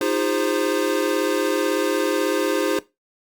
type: chord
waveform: square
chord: F minor seventh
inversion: third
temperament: equal with one note detuned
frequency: 311.1 / 349.2 / 405.4 / 523.3 Hz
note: Eb4 / F4 / Ab4 / C5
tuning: 0 / 0 / -42 / 0 cents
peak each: -26 dBFS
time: 0.01-2.79 s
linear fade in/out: 2 ms
effects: noise-tail reverb RT60 0.2 s tail -17 dB re dry + Opus 48 kbps